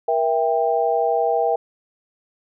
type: chord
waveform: sine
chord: E diminished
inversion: second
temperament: just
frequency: 474.7 / 659.3 / 791.1 Hz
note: Bb4 / E5 / G5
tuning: +31 / 0 / +16 cents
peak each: -21 dBFS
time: 0.08-1.56 s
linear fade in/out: 5 ms
effects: none